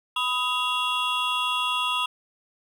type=tone cluster; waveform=triangle; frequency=997 / 1257 / 2772 / 3352 Hz; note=B5 / D#6 / F7 / G#7; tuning=+16 / +17 / -14 / +15 cents; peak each=-27 dBFS; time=0.16-2.06 s; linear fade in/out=5 ms; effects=none